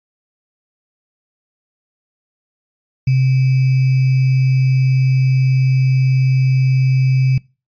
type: tone with sample-and-hold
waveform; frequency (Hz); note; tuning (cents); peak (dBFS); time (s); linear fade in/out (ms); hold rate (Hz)
sine; 130.81; C3; 0; -10; 3.07-7.38; 5; 2450
effects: noise-tail reverb RT60 0.3 s tail -24 dB re dry + resampled to 11025 Hz